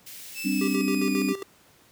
white high-pass noise, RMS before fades -42 dBFS, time 0.06-0.76 s, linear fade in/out 10 ms, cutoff 1900 Hz, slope 24 dB/octave
sawtooth tone with pitch glide, 2637 to 2460 Hz, E7 to D#7, 0 to -20 cents, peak -29 dBFS, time 0.34-1.34 s, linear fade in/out 50 ms, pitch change -120 cents, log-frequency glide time 0.48-1.13 s
sine chord, G suspended fourth, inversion none, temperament equal, 196 / 261.6 / 293.7 Hz, G3 / C4 / D4, 0 / 0 / 0 cents, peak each -27 dBFS, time 0.44-1.34 s, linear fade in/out 20 ms
square tone with tremolo, 392 Hz, G4, in tune, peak -28 dBFS, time 0.61-1.43 s, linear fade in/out 5 ms, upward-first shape square, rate 7.4 Hz, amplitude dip 70%
effects pink hiss -57 dBFS RMS until 1.91 s + high-pass 100 Hz 12 dB/octave

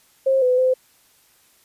sine tone with pitch steps, 533 / 503 / 514 Hz, C5 / B4 / C5, +32 / +32 / -31 cents, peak -14 dBFS, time 0.26-0.74 s, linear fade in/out 10 ms, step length 160 ms, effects white hiss -57 dBFS RMS until 1.64 s + resampled to 32000 Hz

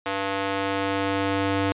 square tone with high-pass filter sweep, 98 Hz, G2, in tune, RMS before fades -25 dBFS, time 0.06-1.72 s, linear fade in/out 0 ms, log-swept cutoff 540 to 210 Hz, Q 0.74, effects resampled to 8000 Hz

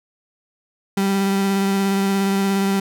35% pulse tone with vibrato, 196 Hz, G3, in tune, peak -15 dBFS, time 0.97-2.8 s, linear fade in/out 5 ms, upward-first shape sine, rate 17 Hz, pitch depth 15 cents each way, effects none

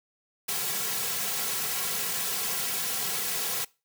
white noise with comb filter, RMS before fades -30 dBFS, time 0.48-3.65 s, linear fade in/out 10 ms, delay 3.3 ms, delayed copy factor -1, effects noise-tail reverb RT60 0.3 s tail -23 dB re dry + high-pass 150 Hz 12 dB/octave

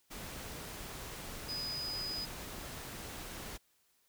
sine tone in noise, 4978 Hz, D#8, in tune, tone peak -37 dBFS, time 1.48-2.26 s, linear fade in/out 20 ms, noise pink, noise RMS -45 dBFS, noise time 0.1-3.58 s, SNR +5 dB, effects white hiss -73 dBFS RMS until 4.08 s

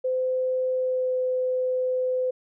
sine tone with pitch glide, 513 to 509.2 Hz, C5 to C5, -34 to -47 cents, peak -22 dBFS, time 0.04-2.31 s, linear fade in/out 10 ms, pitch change -13 cents, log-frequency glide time 0.73-1.17 s, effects none

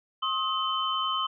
sine tone cluster, 1069 / 1269 / 3061 Hz, C6 / D#6 / G7, +37 / +34 / -42 cents, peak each -30 dBFS, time 0.22-1.27 s, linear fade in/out 10 ms, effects none

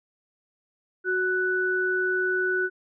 sine tone pair together, 370 / 1484.7 Hz, F#4 / F#6, 0 / +6 cents, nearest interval 2 octaves, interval 2406 cents, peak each -26 / -24 dBFS, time 1.04-2.7 s, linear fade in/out 50 ms, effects none

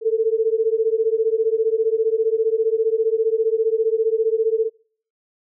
sine beating tone pair, 438.8 / 453.8 Hz, A4 / A#4, -5 / -47 cents, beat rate 15 Hz, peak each -19 dBFS, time 0.01-4.7 s, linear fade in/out 50 ms, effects noise-tail reverb RT60 0.5 s tail -25 dB re dry

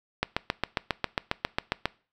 click train, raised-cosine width 0.3 ms, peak -8 dBFS, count 13, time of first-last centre 0.23-1.856 s, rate 7.38 Hz, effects noise-tail reverb RT60 0.4 s tail -22 dB re dry

